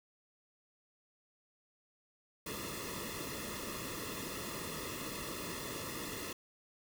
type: noise with comb filter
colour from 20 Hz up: pink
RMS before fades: -42 dBFS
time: 2.46-6.33 s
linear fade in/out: 5 ms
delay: 1.3 ms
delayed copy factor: -0.85
effects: none